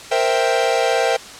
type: chord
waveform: 45% pulse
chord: C dominant seventh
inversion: third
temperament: equal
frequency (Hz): 466.2 / 523.3 / 659.3 / 784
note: Bb4 / C5 / E5 / G5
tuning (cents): 0 / 0 / 0 / 0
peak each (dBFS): -21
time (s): 0.11-1.17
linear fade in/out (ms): 10
effects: white hiss -36 dBFS RMS until 1.39 s + low-pass 7000 Hz 12 dB/octave